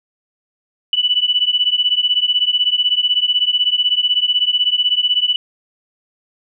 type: beating tone pair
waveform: sine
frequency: 2960 / 2976 Hz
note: F#7 / F#7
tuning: 0 / +9 cents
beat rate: 16 Hz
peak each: -16 dBFS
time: 0.93-5.36 s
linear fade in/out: 2 ms
effects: none